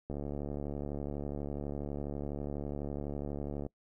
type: click train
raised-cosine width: 2 ms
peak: -25 dBFS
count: 258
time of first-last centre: 0.1-3.664 s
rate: 72.1 Hz
effects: noise-tail reverb RT60 0.1 s tail -24 dB re dry